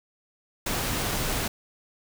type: noise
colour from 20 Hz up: pink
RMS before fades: -28 dBFS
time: 0.66-1.48 s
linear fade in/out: 5 ms
effects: none